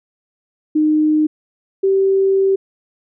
sine tone pair in turn, 306.9 / 387.5 Hz, D#4 / G4, -24 / -20 cents, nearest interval major third, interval 404 cents, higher second, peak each -11 dBFS, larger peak neither, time 0.75-1.27 / 1.83-2.56 s, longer second, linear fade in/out 10 ms, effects none

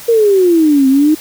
sine exponential two-way sweep, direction down then up, 474.1 to 261.6 to 316 Hz, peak -6 dBFS, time 0.08-1.15 s, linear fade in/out 10 ms, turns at 0.88 s, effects white hiss -32 dBFS RMS until 1.2 s

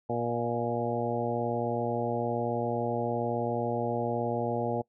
harmonic tone with a mistuned harmonic, 118.9 Hz, A#2, 35 cents sharp, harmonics 1 / 2 / 3 / 4 / 5 / 6 / 7, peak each -36 / -35 / -36 / -33 / -35 / -36 / -36 dBFS, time 0.09-4.82 s, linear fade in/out 10 ms, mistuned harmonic 6, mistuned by -29 cents, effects noise-tail reverb RT60 0.1 s tail -22 dB re dry

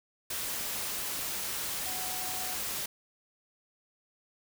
sine tone in noise, 740 Hz, F#5, in tune, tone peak -43 dBFS, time 1.86-2.55 s, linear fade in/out 5 ms, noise white, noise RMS -35 dBFS, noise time 0.3-2.86 s, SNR -11 dB, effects none

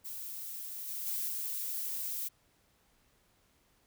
violet noise with level steps, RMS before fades -42 / -39 / -35 / -37 dBFS, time 0.04-2.29 s, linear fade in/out 20 ms, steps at 0.87 / 1.05 / 1.27 s, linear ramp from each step 20 ms, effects pink hiss -70 dBFS RMS until 3.86 s

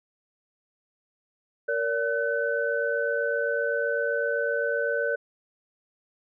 sine tone cluster, 465.2 / 573 / 1512 Hz, A#4 / D5 / F#6, -4 / -43 / +37 cents, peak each -28 dBFS, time 1.68-5.16 s, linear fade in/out 10 ms, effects none

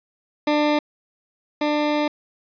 20% pulse tone pair in turn, 297.8 / 297.8 Hz, D4 / D4, +24 / +24 cents, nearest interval unison, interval 0 cents, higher neither, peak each -12 / -14 dBFS, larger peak first, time 0.47-0.79 / 1.61-2.08 s, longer second, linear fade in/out 5 ms, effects resampled to 11025 Hz + 9-bit

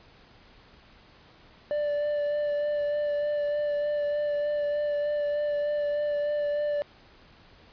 triangle tone with vibrato, 587.3 Hz, D5, in tune, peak -23 dBFS, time 1.71-6.82 s, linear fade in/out 0 ms, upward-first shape sine, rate 3.3 Hz, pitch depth 14 cents each way, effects pink hiss -55 dBFS RMS until 7.72 s + resampled to 11025 Hz

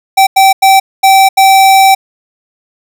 square tone bursts at uneven times, 774 Hz, G5, 22 cents flat, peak -3 dBFS, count 5, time 0.17-0.27 / 0.36-0.53 / 0.62-0.8 / 1.03-1.29 / 1.37-1.95 s, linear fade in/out 10 ms, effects none

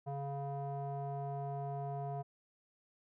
square tone with low-pass filter, 140 Hz, C#3, 18 cents sharp, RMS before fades -40 dBFS, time 0.06-2.23 s, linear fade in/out 20 ms, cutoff 780 Hz, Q 6.7, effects none

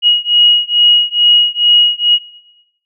sine beating tone pair, 2893 / 2895.3 Hz, F#7 / F#7, -40 / -38 cents, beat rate 2.3 Hz, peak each -10 dBFS, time 0.02-2.19 s, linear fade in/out 50 ms, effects noise-tail reverb RT60 1.0 s tail -19 dB re dry

